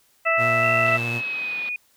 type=harmonic tone; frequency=659.3 Hz; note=E5; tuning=in tune; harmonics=1 / 2 / 3 / 4; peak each=-23 / -23 / -23 / -23 dBFS; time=0.25-0.98 s; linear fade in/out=20 ms
type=tone with vibrato; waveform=sawtooth; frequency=118.2 Hz; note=A#2; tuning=24 cents sharp; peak=-23 dBFS; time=0.37-1.22 s; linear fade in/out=50 ms; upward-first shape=triangle; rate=12 Hz; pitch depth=25 cents each way
type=tone with pitch glide; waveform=sine; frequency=2700 to 2462 Hz; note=E7 to D#7; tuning=+41 to -19 cents; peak=-25 dBFS; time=0.63-1.76 s; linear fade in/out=2 ms; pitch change=-160 cents; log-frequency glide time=0.77-1.61 s
type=band-pass noise; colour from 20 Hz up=white; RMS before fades=-41 dBFS; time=0.86-1.69 s; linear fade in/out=0 ms; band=160 to 4200 Hz; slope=48 dB/octave
effects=white hiss -61 dBFS RMS until 1.96 s